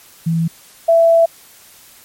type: tone pair in turn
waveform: sine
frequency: 164.81 / 665 Hz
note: E3 / E5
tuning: 0 / +15 cents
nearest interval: 2 octaves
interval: 2415 cents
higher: second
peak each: -13 / -7 dBFS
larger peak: second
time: 0.26-0.48 / 0.88-1.26 s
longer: second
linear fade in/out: 10 ms
effects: white hiss -44 dBFS RMS until 2.04 s + MP3 64 kbps